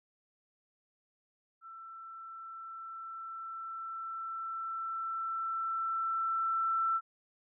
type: tone with level ramp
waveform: sine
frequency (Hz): 1336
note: E6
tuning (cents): +23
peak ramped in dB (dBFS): -46 to -27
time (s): 1.61-7.01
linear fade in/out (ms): 50
effects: none